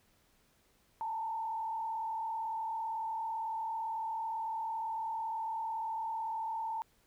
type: tone with frequency modulation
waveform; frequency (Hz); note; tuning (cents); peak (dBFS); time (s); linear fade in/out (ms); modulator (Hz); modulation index
sine; 894; A5; +27; -34; 1.01-6.82; 0; 37.9; 0.78
effects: pink hiss -70 dBFS RMS until 7.06 s